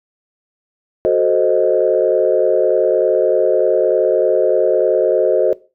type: chord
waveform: sine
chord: F# diminished seventh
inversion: none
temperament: equal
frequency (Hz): 370 / 440 / 523.3 / 622.3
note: F#4 / A4 / C5 / Eb5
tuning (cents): 0 / 0 / 0 / 0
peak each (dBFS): -16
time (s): 1.05-5.53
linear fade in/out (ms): 0
effects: noise-tail reverb RT60 0.3 s tail -19 dB re dry + tanh soft clip ceiling -1 dBFS